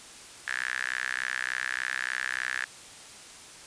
sawtooth tone with high-pass filter, 63.4 Hz, B1, 46 cents sharp, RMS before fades -32 dBFS, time 0.47-2.65 s, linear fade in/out 10 ms, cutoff 1700 Hz, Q 8.6, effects white hiss -47 dBFS RMS until 3.66 s + resampled to 22050 Hz

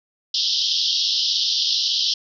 white band-pass noise, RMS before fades -21 dBFS, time 0.34-2.14 s, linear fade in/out 5 ms, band 3000 to 5500 Hz, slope 96 dB/octave, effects none

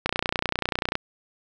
click train, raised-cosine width 0.3 ms, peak -7 dBFS, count 28, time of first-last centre 0.06-0.954 s, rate 30.2 Hz, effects none

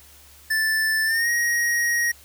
square tone with pitch glide, 1760 to 1886.3 Hz, A6 to A#6, 0 to +20 cents, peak -20 dBFS, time 0.5-2.12 s, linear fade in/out 10 ms, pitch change +120 cents, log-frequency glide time 1.05-1.29 s, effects added 72 Hz sine -53 dBFS peak until 2.24 s + white hiss -50 dBFS RMS until 2.24 s

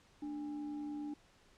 sine tone with frequency modulation, 295.6 Hz, D4, 11 cents sharp, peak -39 dBFS, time 0.22-1.14 s, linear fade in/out 5 ms, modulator 521 Hz, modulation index 0.33, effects pink hiss -66 dBFS RMS until 1.57 s + low-pass 7000 Hz 12 dB/octave

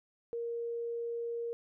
sine tone, 468 Hz, A#4, 7 cents sharp, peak -34 dBFS, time 0.33-1.53 s, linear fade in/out 0 ms, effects none

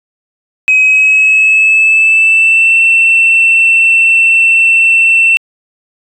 sine tone with pitch glide, 2537 to 2688 Hz, D#7 to E7, +33 to +33 cents, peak -3 dBFS, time 0.68-5.37 s, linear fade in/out 0 ms, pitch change +100 cents, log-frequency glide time 0.8-2.79 s, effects tanh soft clip ceiling -1 dBFS

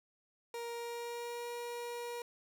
30% pulse tone with pitch glide, 470 to 477.4 Hz, A#4 to A#4, +14 to +41 cents, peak -37 dBFS, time 0.54-2.22 s, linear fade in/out 2 ms, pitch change +27 cents, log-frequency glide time 0.73-1.49 s, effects none

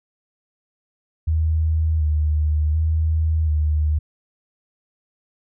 sine tone with vibrato, 77.78 Hz, D#2, in tune, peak -16 dBFS, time 1.27-3.99 s, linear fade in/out 10 ms, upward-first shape square, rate 0.68 Hz, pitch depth 36 cents each way, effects none

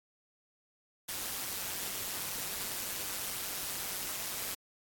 white noise with amplitude modulation, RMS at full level -35 dBFS, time 1.08-4.55 s, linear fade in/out 10 ms, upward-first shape sine, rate 193 Hz, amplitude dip 60%, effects AAC 64 kbps

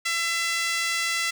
5% pulse tone with high-pass filter, 672 Hz, E5, 33 cents sharp, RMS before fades -26 dBFS, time 0.05-1.31 s, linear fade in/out 10 ms, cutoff 1700 Hz, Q 3.7, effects none

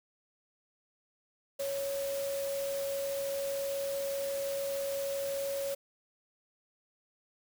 sine tone in noise, 554.4 Hz, C#5, in tune, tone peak -32 dBFS, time 1.59-5.75 s, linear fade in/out 10 ms, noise white, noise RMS -43 dBFS, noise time 1.59-5.75 s, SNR +8 dB, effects none

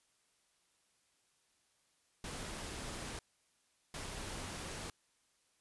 pink noise bursts at uneven times, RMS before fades -44 dBFS, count 2, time 2.24-3.19 / 3.94-4.9 s, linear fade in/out 2 ms, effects white hiss -75 dBFS RMS until 5.6 s + resampled to 24000 Hz

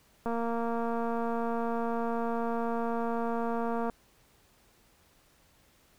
click train, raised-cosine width 1 ms, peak -20 dBFS, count 845, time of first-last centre 0.26-3.898 s, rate 232 Hz, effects pink hiss -64 dBFS RMS until 5.98 s

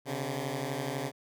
10% pulse beating tone pair, 130.81 / 142.81 Hz, C3 / D3, 0 / -48 cents, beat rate 12 Hz, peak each -27 dBFS, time 0.05-1.12 s, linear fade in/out 50 ms, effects none

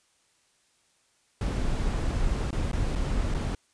brown noise with dropouts, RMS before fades -27 dBFS, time 1.41-3.55 s, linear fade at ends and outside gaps 2 ms, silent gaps 2.507-2.528 / 2.716-2.73 / 2.953-2.957 / 3.342-3.346 s, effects white hiss -67 dBFS RMS until 3.73 s + resampled to 22050 Hz

